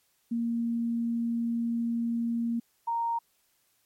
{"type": "tone pair in turn", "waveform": "sine", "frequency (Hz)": [233.1, 928.9], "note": ["A#3", "A#5"], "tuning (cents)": [0, -6], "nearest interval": "2 octaves", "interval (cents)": 2394, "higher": "second", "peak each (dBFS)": -26, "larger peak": "neither", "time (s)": [[0.31, 2.6], [2.87, 3.19]], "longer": "first", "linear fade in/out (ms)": 10, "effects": ["white hiss -70 dBFS RMS until 3.85 s", "MP3 64 kbps"]}